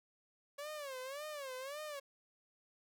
sawtooth tone with vibrato, 559 Hz, C#5, 14 cents sharp, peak -39 dBFS, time 0.58-2 s, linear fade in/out 10 ms, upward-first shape sine, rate 1.8 Hz, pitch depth 160 cents each way, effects none

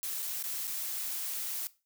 blue noise with dropouts, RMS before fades -36 dBFS, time 0.03-1.67 s, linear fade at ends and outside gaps 0 ms, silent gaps 0.222-0.226 / 0.426-0.439 / 0.671-0.677 s, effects noise-tail reverb RT60 0.3 s tail -18 dB re dry

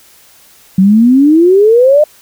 sine exponential sweep, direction up, 183.7 to 618 Hz, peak -3 dBFS, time 0.78-2.04 s, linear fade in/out 5 ms, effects white hiss -43 dBFS RMS until 2.21 s

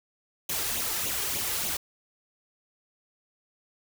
white noise with flanger, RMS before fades -30 dBFS, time 0.49-1.77 s, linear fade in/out 5 ms, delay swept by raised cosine 0.29 to 2.49 ms, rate 3.4 Hz, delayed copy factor +0.6, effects none

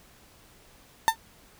35% pulse tone with exponential decay, 899 Hz, A5, 37 cents sharp, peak -11 dBFS, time 1.08-1.16 s, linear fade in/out 0 ms, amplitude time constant 16 ms, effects pink hiss -56 dBFS RMS until 1.59 s

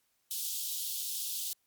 white high-pass noise, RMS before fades -36 dBFS, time 0.31-1.53 s, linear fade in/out 0 ms, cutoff 3100 Hz, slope 48 dB/octave, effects white hiss -75 dBFS RMS until 1.66 s + MP3 96 kbps

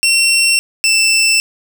20% pulse tone pair in turn, 2720 / 2667 Hz, F7 / E7, -46 / +20 cents, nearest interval unison, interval 34 cents, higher first, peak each -5 dBFS, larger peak neither, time 0.03-0.59 / 0.84-1.4 s, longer neither, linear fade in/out 0 ms, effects none

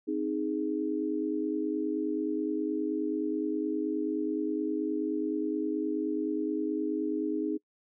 sine chord, Ab major, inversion first, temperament equal, 261.6 / 311.1 / 415.3 Hz, C4 / Eb4 / Ab4, 0 / 0 / 0 cents, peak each -35 / -30 / -34 dBFS, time 0.07-7.58 s, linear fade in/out 20 ms, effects noise-tail reverb RT60 0.1 s tail -25 dB re dry

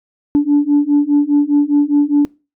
sine beating tone pair, 287.6 / 292.5 Hz, D4 / D4, -36 / -7 cents, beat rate 4.9 Hz, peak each -12 / -11 dBFS, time 0.35-2.25 s, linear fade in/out 0 ms, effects noise-tail reverb RT60 0.3 s tail -24 dB re dry + tanh soft clip ceiling -5 dBFS

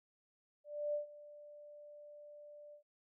sine tone with ADSR envelope, 590 Hz, D5, 8 cents sharp, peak -33 dBFS, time 0.64-2.83 s, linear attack 300 ms, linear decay 120 ms, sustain -19 dB, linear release 98 ms, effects none

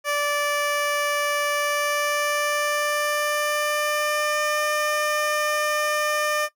15% pulse tone with pitch glide, 583 to 601.1 Hz, D5 to D5, -13 to +40 cents, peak -15 dBFS, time 0.04-6.49 s, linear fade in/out 50 ms, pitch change +53 cents, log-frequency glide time 1.5-4.59 s, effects noise-tail reverb RT60 0.1 s tail -17 dB re dry

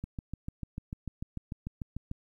click train, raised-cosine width 5 ms, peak -24 dBFS, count 15, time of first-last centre 0.04-2.114 s, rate 6.75 Hz, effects 11-bit

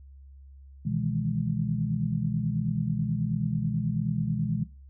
sine chord, E major seventh, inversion second, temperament equal, 123.47 / 155.56 / 164.81 / 207.7 Hz, B2 / D#3 / E3 / G#3, 0 / 0 / 0 / 0 cents, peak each -31 dBFS, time 0.85-4.64 s, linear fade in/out 10 ms, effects noise-tail reverb RT60 0.3 s tail -17 dB re dry + added 68 Hz sine -46 dBFS peak until 4.89 s

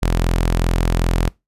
sawtooth tone, 42.57 Hz, F1, 44 cents flat, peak -11 dBFS, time 0.02-1.29 s, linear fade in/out 10 ms, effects noise-tail reverb RT60 0.2 s tail -23 dB re dry + resampled to 32000 Hz

